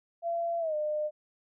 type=tone with pitch glide; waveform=sine; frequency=679 to 604.9 Hz; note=F5 to D#5; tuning=-49 to -49 cents; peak=-28 dBFS; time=0.22-1.11 s; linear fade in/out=50 ms; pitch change=-200 cents; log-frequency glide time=0.59-0.75 s; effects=none